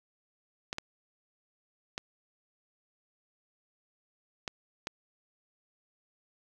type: clicks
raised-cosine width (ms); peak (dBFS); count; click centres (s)
0.2; -17; 5; 0.729 / 0.784 / 1.979 / 4.478 / 4.871
effects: none